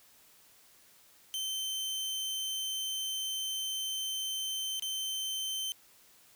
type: tone with dropouts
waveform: sawtooth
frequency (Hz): 3094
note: G7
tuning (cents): -23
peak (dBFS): -30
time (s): 1.34-5.72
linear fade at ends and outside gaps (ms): 0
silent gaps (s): 4.796-4.823
effects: white hiss -61 dBFS RMS until 6.35 s